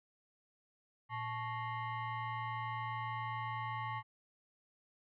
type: tone with frequency modulation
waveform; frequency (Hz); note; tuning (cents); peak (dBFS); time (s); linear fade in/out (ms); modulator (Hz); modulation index
sine; 116.54; A#2; 0; -37; 1.09-4.03; 50; 989; 1.6
effects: none